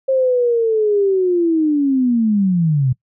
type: linear sweep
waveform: sine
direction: down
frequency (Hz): 536 to 123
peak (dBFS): -12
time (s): 0.08-2.93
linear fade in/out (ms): 10
effects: noise-tail reverb RT60 0.1 s tail -22 dB re dry